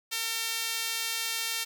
sawtooth tone with high-pass filter, 453.9 Hz, A#4, 46 cents flat, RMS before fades -32 dBFS, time 0.11-1.65 s, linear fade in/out 20 ms, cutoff 2800 Hz, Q 0.82, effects none

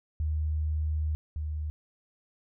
sine tone pair in turn, 77 / 76.34 Hz, D#2 / D#2, -17 / -32 cents, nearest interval unison, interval 15 cents, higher first, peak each -26 / -30 dBFS, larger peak first, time 0.2-1.15 / 1.36-1.7 s, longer first, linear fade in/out 0 ms, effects none

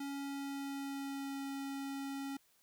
square tone with pitch glide, 279.2 to 275.2 Hz, C#4 to C#4, +13 to -12 cents, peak -40 dBFS, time 0-2.37 s, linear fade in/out 5 ms, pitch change -25 cents, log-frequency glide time 0.1-1.42 s, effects white hiss -71 dBFS RMS until 2.62 s

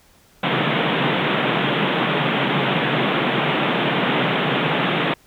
pink band-pass noise, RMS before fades -20 dBFS, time 0.43-5.14 s, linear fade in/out 5 ms, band 130 to 3600 Hz, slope 96 dB/octave, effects pink hiss -54 dBFS RMS until 5.26 s

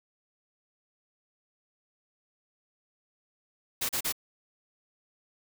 white noise bursts, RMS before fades -30 dBFS, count 3, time 3.81-4.125 s, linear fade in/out 10 ms, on 81 ms, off 36 ms, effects none

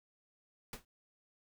pink noise with exponential decay, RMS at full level -39 dBFS, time 0.73-0.85 s, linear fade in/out 2 ms, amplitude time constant 25 ms, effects none

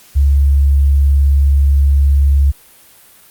sine tone with vibrato, 69.9 Hz, C#2, 15 cents sharp, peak -7 dBFS, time 0.15-2.52 s, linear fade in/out 20 ms, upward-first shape sine, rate 19 Hz, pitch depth 15 cents each way, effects white hiss -44 dBFS RMS until 3.3 s + Opus 48 kbps

